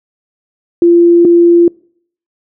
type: tone pair in turn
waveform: sine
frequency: 343.4 / 343.4 Hz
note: F4 / F4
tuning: -29 / -29 cents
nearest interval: unison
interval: 0 cents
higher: neither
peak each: -3 dBFS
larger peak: neither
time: 0.82-1.25 / 1.25-1.68 s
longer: neither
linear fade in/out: 2 ms
effects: noise-tail reverb RT60 0.6 s tail -26 dB re dry